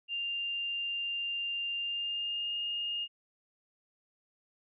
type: tone with pitch glide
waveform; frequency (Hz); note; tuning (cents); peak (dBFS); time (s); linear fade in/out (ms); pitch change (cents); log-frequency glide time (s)
sine; 2794 to 2836; F7 to F7; 0 to +26; -32; 0.08-3.08; 50; +26; 1.77-2.57
effects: none